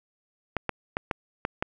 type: clicks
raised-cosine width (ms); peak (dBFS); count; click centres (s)
0.5; -11; 6; 0.567 / 0.693 / 0.969 / 1.112 / 1.451 / 1.625
effects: none